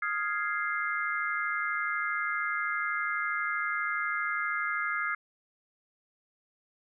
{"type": "chord", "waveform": "sine", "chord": "F minor seventh", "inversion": "third", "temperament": "equal", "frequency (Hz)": [1244.5, 1396.9, 1661.2, 2093], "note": ["Eb6", "F6", "Ab6", "C7"], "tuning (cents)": [0, 0, 0, 0], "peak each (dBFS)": -34, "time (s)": [0.02, 5.15], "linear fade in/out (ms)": 5, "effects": []}